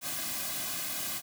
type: noise with comb filter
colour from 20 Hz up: white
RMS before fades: -35 dBFS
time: 0.01-1.22 s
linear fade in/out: 50 ms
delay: 2.2 ms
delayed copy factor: -0.85
effects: none